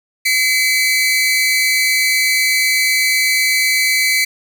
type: tone pair together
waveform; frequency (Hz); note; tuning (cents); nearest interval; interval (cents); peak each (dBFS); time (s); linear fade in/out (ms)
sawtooth; 2040 / 2288; C7 / D7; -44 / -46; major second; 198; -12; 0.25-4.25; 10
effects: none